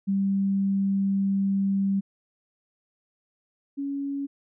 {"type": "tone pair in turn", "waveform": "sine", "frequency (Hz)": [196, 279.4], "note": ["G3", "C#4"], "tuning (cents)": [0, 14], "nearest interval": "tritone", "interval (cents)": 614, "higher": "second", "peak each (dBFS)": [-21, -27], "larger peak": "first", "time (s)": [[0.07, 2.01], [3.77, 4.27]], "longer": "first", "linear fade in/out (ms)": 20, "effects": []}